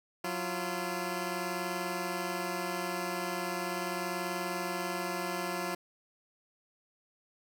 10% pulse tone pair together, 181.49 / 342.6 Hz, F#3 / F4, -33 / -33 cents, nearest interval major seventh, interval 1100 cents, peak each -28 / -27 dBFS, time 0.24-5.75 s, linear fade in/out 5 ms, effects none

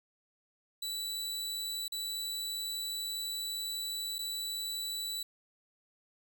sawtooth tone with dropouts, 3951 Hz, B7, in tune, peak -32 dBFS, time 0.82-5.23 s, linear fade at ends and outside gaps 5 ms, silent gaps 1.881-1.92 / 4.184-4.189 s, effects none

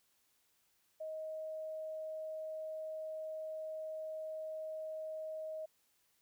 sine tone, 629 Hz, D#5, 19 cents sharp, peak -40 dBFS, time 1-5.66 s, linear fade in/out 10 ms, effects white hiss -75 dBFS RMS until 6.21 s

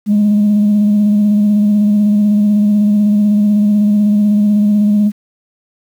sine tone with vibrato, 207.7 Hz, G#3, in tune, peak -6 dBFS, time 0.06-5.12 s, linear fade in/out 50 ms, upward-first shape square, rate 16 Hz, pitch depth 21 cents each way, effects tanh soft clip ceiling -5 dBFS + 7-bit

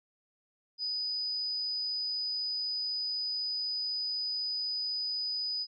sine tone, 4978 Hz, D#8, in tune, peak -31 dBFS, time 0.78-5.67 s, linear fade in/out 50 ms, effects none

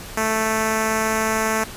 5% pulse tone with notch filter, 220 Hz, A3, in tune, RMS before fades -21 dBFS, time 0.17-1.64 s, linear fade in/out 5 ms, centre 3300 Hz, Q 1.1, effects pink hiss -36 dBFS RMS until 1.76 s + resampled to 32000 Hz

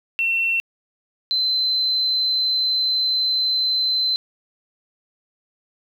triangle tone pair in turn, 2708 / 4066 Hz, E7 / B7, +46 / +50 cents, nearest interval perfect fifth, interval 704 cents, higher second, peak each -14 dBFS, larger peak neither, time 0.19-0.6 / 1.31-4.16 s, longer second, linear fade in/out 0 ms, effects tanh soft clip ceiling -16 dBFS + 9-bit

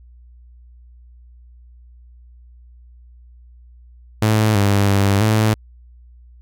sawtooth tone with pitch steps, 108.4 / 100.5 / 99.3 / 108.9 Hz, A2 / G2 / G2 / A2, -25 / +44 / +23 / -17 cents, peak -9 dBFS, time 4.22-5.54 s, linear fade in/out 5 ms, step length 330 ms, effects added 60 Hz sine -42 dBFS peak until 6.41 s

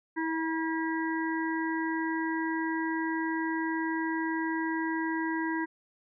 harmonic tone with a mistuned harmonic, 323.9 Hz, E4, 30 cents flat, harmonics 1 / 3 / 5 / 6, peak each -30 / -35 / -37 / -38 dBFS, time 0.16-5.66 s, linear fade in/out 20 ms, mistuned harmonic 3, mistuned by -18 cents, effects none

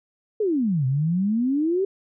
sine exponential two-way sweep, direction down then up, 449.9 to 126.6 to 399.6 Hz, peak -19 dBFS, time 0.4-1.85 s, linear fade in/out 5 ms, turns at 0.86 s, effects none

